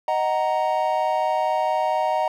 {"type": "chord", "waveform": "triangle", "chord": "D# minor", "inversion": "none", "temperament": "just", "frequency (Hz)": [622.3, 746.7, 933.4], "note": ["D#5", "F#5", "A#5"], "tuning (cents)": [0, 16, 2], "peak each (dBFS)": -22, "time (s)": [0.08, 2.28], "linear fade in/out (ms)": 2, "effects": []}